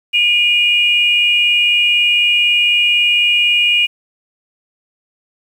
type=tone pair together; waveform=sine; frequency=2442 / 2860 Hz; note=D#7 / F7; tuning=-33 / +41 cents; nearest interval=minor third; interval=274 cents; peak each=-12 dBFS; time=0.13-3.87 s; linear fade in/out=20 ms; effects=tanh soft clip ceiling -2 dBFS + 7-bit